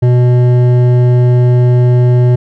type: tone with hard clipping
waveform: sine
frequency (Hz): 123.47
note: B2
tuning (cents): 0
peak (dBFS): -7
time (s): 0.02-2.36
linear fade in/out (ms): 10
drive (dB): 10
effects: none